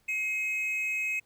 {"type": "tone pair together", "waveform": "triangle", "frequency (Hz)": [2140, 2545], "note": ["C7", "D#7"], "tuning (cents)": [38, 39], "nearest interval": "minor third", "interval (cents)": 301, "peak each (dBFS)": [-35, -27], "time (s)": [0.08, 1.2], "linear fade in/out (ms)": 10, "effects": ["pink hiss -69 dBFS RMS until 1.25 s"]}